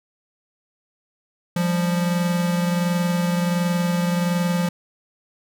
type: tone pair together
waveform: square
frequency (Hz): 174.62 / 196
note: F3 / G3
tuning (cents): 0 / 0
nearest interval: major second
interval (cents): 200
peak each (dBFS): -20 / -29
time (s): 1.56-4.69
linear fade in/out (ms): 5
effects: none